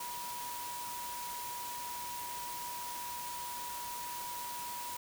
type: tone in noise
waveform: sine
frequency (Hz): 968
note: B5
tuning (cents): -35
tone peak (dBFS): -41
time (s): 0-4.97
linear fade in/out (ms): 5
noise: white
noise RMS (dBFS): -44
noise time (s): 0-4.97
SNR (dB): 0
effects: none